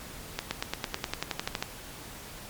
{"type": "accelerating click train", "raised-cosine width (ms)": 0.2, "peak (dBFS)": -11, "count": 14, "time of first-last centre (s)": [0.39, 1.625], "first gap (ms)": 120, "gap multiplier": 0.96, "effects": ["pink hiss -44 dBFS RMS until 2.49 s", "MP3 96 kbps"]}